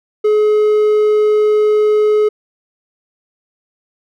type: tone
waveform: triangle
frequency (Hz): 424.3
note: G#4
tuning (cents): +37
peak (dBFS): -7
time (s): 0.24-2.29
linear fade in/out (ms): 10
effects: none